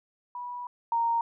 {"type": "tone pair in turn", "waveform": "sine", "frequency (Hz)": [977, 928.3], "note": ["B5", "A#5"], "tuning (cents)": [-19, -7], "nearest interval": "minor second", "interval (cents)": 88, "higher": "first", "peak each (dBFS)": [-34, -23], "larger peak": "second", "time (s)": [[0.35, 0.67], [0.92, 1.21]], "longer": "first", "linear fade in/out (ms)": 2, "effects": []}